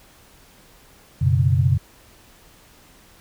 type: chord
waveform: sine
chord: F# suspended fourth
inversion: none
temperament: just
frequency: 92.5 / 123.33 / 138.75 Hz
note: F#2 / B2 / C#3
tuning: 0 / -2 / +2 cents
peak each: -19 dBFS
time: 1.21-1.78 s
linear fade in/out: 10 ms
effects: pink hiss -51 dBFS RMS until 3.2 s